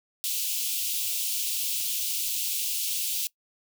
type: high-pass noise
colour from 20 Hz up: white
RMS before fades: -29 dBFS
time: 0.24-3.27 s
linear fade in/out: 0 ms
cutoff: 2600 Hz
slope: 48 dB/octave
effects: noise-tail reverb RT60 0.1 s tail -22 dB re dry